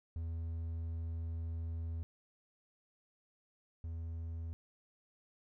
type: tone pair in turn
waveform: triangle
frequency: 82.41 / 82.41 Hz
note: E2 / E2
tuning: 0 / 0 cents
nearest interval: unison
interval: 0 cents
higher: neither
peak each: -35 / -37 dBFS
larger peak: first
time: 0.16-2.03 / 3.84-4.53 s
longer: first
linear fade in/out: 0 ms
effects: none